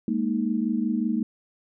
sine chord, Ab suspended second, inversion none, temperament equal, 207.7 / 233.1 / 311.1 Hz, Ab3 / Bb3 / Eb4, 0 / 0 / 0 cents, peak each -27 / -25 / -29 dBFS, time 0.08-1.23 s, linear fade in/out 2 ms, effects none

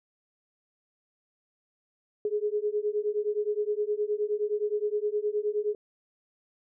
sine beating tone pair, 414.3 / 423.9 Hz, G#4 / G#4, -4 / +35 cents, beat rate 9.6 Hz, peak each -29 dBFS, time 2.25-5.75 s, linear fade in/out 2 ms, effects none

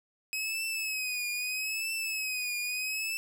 sawtooth tone with vibrato, 2544 Hz, D#7, 38 cents sharp, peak -28 dBFS, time 0.33-3.17 s, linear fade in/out 0 ms, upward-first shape triangle, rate 0.78 Hz, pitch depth 85 cents each way, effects none

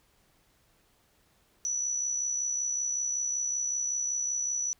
sine tone with amplitude modulation, 5920 Hz, F#8, in tune, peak -26 dBFS, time 1.65-4.73 s, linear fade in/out 0 ms, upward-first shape sine, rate 65.3 Hz, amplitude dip 45%, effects pink hiss -67 dBFS RMS until 4.79 s

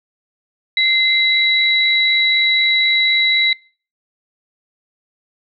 sine tone pair together, 2074 / 3915 Hz, C7 / B7, -16 / -16 cents, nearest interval major seventh, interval 1100 cents, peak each -15 dBFS, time 0.77-3.53 s, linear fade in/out 2 ms, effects noise-tail reverb RT60 0.4 s tail -24 dB re dry

